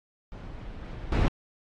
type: noise with level steps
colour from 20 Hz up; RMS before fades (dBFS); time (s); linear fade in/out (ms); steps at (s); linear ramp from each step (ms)
brown; -40 / -38 / -22; 0.32-1.28; 0; 0.83 / 1.12; 2
effects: low-pass 4000 Hz 12 dB/octave + AAC 32 kbps